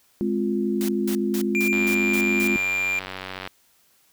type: chord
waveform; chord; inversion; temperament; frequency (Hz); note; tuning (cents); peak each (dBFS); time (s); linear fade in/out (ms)
sine; F minor; first; just; 209.5 / 261.9 / 349.2; Ab3 / C4 / F4; +15 / +2 / 0; -24 / -28 / -25; 0.21-2.56; 0
type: noise bursts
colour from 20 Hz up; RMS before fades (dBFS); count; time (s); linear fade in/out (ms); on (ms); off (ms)
white; -33; 7; 0.81-2.475; 0; 75; 190
type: tone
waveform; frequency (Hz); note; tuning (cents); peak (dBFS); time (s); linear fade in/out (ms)
triangle; 2385; D7; +26; -20; 1.55-2.99; 0
type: click train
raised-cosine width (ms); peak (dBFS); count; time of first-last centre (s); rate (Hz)
0.3; -16; 165; 1.73-3.475; 94
effects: white hiss -61 dBFS RMS until 4.12 s